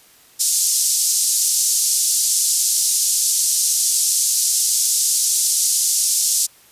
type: band-pass noise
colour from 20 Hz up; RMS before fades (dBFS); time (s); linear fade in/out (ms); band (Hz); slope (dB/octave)
pink; -18; 0.39-6.47; 20; 5600 to 11000; 24
effects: white hiss -50 dBFS RMS until 6.71 s + resampled to 32000 Hz